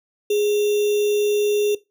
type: tone with sample-and-hold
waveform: sine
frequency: 415.3 Hz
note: G#4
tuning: in tune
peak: -16 dBFS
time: 0.3-1.75 s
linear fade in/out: 5 ms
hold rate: 3150 Hz
effects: noise-tail reverb RT60 0.2 s tail -18 dB re dry